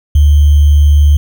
sine tone with sample-and-hold, 73.42 Hz, D2, in tune, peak -3 dBFS, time 0.15-1.17 s, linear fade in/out 5 ms, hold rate 3150 Hz, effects none

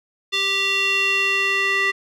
square tone with band-pass filter sweep, 392 Hz, G4, in tune, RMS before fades -20 dBFS, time 0.32-1.92 s, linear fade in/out 20 ms, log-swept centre 3300 to 2200 Hz, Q 4, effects none

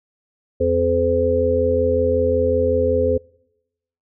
harmonic tone, 85.4 Hz, F2, 38 cents flat, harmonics 1 / 3 / 5 / 6, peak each -23 / -25 / -20 / -18 dBFS, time 0.6-3.18 s, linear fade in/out 10 ms, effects noise-tail reverb RT60 0.9 s tail -26 dB re dry

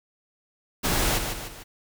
pink noise with echo, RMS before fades -24 dBFS, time 0.83-1.19 s, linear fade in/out 20 ms, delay 150 ms, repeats 3, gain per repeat -6 dB, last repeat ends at 1.64 s, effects none

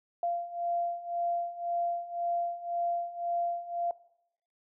sine beating tone pair, 690 / 691.9 Hz, F5 / F5, -21 / -16 cents, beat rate 1.9 Hz, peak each -35 / -31 dBFS, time 0.23-3.91 s, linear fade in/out 2 ms, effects noise-tail reverb RT60 0.8 s tail -20 dB re dry

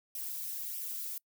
violet noise with flanger, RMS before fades -39 dBFS, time 0.15-1.18 s, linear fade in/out 2 ms, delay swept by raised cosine 0.35 to 2.35 ms, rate 1.6 Hz, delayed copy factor +0.5, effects noise-tail reverb RT60 0.1 s tail -26 dB re dry

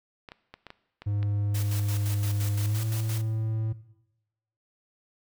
clicks, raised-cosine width 0.3 ms, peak -26 dBFS, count 7, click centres 0.288 / 0.319 / 0.54 / 0.667 / 0.704 / 1.02 / 1.229 s
triangle tone with pitch glide, 102.4 to 110.39 Hz, G#2 to A2, -24 to +6 cents, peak -23 dBFS, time 1.06-3.73 s, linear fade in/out 10 ms, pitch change +130 cents, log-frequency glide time 2.61-2.83 s
white noise with tremolo, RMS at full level -38 dBFS, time 1.54-3.22 s, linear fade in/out 10 ms, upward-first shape square, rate 5.8 Hz, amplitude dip 60%
effects noise-tail reverb RT60 0.9 s tail -17 dB re dry

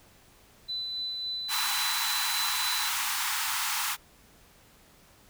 sine tone with tremolo, 4000 Hz, B7, 21 cents sharp, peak -30 dBFS, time 0.68-2.9 s, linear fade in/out 20 ms, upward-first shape sine, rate 3.6 Hz, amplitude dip 25%
pink high-pass noise, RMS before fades -30 dBFS, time 1.48-3.97 s, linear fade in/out 50 ms, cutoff 820 Hz, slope 96 dB/octave
effects pink hiss -58 dBFS RMS until 5.29 s

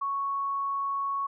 sine tone, 1108.7 Hz, C#6, in tune, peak -27 dBFS, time 0.01-1.27 s, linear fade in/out 10 ms, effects none

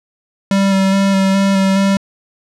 square tone with vibrato, 194.4 Hz, G3, 14 cents flat, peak -11 dBFS, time 0.51-1.97 s, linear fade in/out 2 ms, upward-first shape square, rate 2.4 Hz, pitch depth 15 cents each way, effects low-pass 8000 Hz 12 dB/octave

